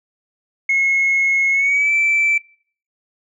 sine tone with pitch glide, 2172 to 2328 Hz, C#7 to D7, -36 to -16 cents, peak -12 dBFS, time 0.69-2.38 s, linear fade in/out 5 ms, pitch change +120 cents, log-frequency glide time 1.52-1.92 s, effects noise-tail reverb RT60 0.5 s tail -22 dB re dry + tanh soft clip ceiling -10 dBFS

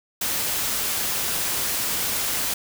white noise, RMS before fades -25 dBFS, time 0.21-2.54 s, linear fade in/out 5 ms, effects none

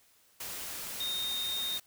sine tone in noise, 3691 Hz, A#7, 18 cents flat, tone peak -32 dBFS, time 1-1.78 s, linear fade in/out 5 ms, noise white, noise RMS -40 dBFS, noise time 0.4-1.8 s, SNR +5 dB, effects white hiss -65 dBFS RMS until 1.86 s

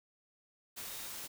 sine tone in noise, 3729 Hz, A#7, in tune, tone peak -55 dBFS, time 0.86-1.09 s, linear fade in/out 20 ms, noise white, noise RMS -44 dBFS, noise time 0.76-1.28 s, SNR -14 dB, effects none

